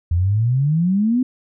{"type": "exponential sweep", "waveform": "sine", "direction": "up", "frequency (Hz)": [82, 260.6], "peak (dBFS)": -14, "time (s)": [0.11, 1.23], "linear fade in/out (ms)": 5, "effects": []}